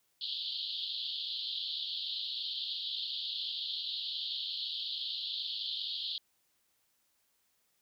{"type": "band-pass noise", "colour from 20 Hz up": "pink", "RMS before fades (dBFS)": -38, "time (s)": [0.21, 6.18], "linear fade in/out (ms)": 2, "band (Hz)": [3100, 4500], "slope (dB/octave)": 96, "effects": ["white hiss -75 dBFS RMS until 7.81 s"]}